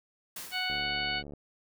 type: noise with exponential decay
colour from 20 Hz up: white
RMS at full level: -38 dBFS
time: 0.36-1.01 s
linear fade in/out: 5 ms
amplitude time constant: 140 ms
type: harmonic tone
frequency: 740 Hz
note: F#5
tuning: in tune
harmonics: 1 / 2 / 3 / 4 / 5 / 6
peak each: -38 / -36 / -35 / -35 / -44 / -37 dBFS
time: 0.51-1.23 s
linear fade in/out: 50 ms
type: click train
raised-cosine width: 2 ms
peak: -31 dBFS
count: 47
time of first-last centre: 0.7-1.336 s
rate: 72.3 Hz
effects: none